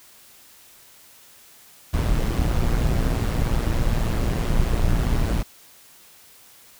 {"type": "noise with amplitude modulation", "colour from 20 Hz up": "brown", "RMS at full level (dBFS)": -18, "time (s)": [1.93, 5.43], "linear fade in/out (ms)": 10, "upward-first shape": "sine", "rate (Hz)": 117, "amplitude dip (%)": 60, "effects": ["white hiss -50 dBFS RMS until 6.79 s"]}